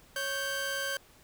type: tone pair together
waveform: sawtooth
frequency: 552 / 1559.2 Hz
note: C#5 / G6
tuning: -7 / -10 cents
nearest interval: octave + tritone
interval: 1797 cents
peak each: -33 / -29 dBFS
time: 0.16-0.97 s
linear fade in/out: 2 ms
effects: pink hiss -59 dBFS RMS until 1.23 s